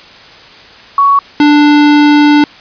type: tone pair in turn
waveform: sine / square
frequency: 1118 / 294.7 Hz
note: C#6 / D4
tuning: +14 / +6 cents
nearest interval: octave + major seventh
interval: 2308 cents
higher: first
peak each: -4 dBFS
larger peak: neither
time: 0.98-1.19 / 1.4-2.44 s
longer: second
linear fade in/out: 2 ms
effects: white hiss -35 dBFS RMS until 2.6 s + resampled to 11025 Hz